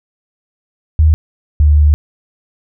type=tone pair in turn; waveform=sine; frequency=77.78 / 74.38 Hz; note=D#2 / D2; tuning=0 / +23 cents; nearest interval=minor second; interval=77 cents; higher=first; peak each=-5 dBFS; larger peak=neither; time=0.99-1.14 / 1.6-1.94 s; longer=second; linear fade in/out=0 ms; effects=none